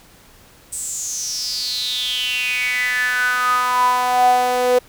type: tone with high-pass filter sweep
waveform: sawtooth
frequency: 249.3 Hz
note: B3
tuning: 16 cents sharp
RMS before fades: -19 dBFS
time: 0.72-4.79 s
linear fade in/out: 10 ms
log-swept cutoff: 8400 to 520 Hz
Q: 9.1
effects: pink hiss -48 dBFS RMS until 4.88 s